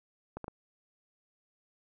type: clicks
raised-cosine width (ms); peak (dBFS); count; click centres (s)
1; -25; 3; 0.37 / 0.443 / 0.481
effects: none